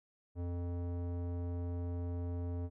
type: tone with low-pass filter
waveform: square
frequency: 87.31 Hz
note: F2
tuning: in tune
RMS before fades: -38 dBFS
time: 0.35-2.7 s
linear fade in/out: 50 ms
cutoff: 570 Hz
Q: 0.91
effects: none